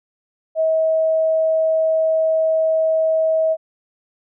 sine tone, 640 Hz, D#5, 49 cents sharp, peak -14 dBFS, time 0.55-3.57 s, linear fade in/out 50 ms, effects none

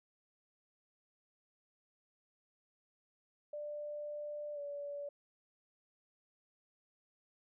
sine tone with pitch glide, 592 to 574.2 Hz, D5 to D5, +14 to -39 cents, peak -40 dBFS, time 3.53-5.09 s, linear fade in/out 5 ms, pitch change -53 cents, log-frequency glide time 4.54-4.59 s, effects none

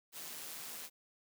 white noise with amplitude modulation, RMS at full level -44 dBFS, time 0.12-0.9 s, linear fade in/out 50 ms, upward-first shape sine, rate 159 Hz, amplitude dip 45%, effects high-pass 150 Hz 12 dB/octave

